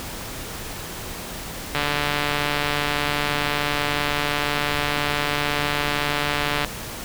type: click train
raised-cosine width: 0.3 ms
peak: -6 dBFS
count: 716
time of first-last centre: 1.75-6.647 s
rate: 146 Hz
effects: pink hiss -33 dBFS RMS until 7.04 s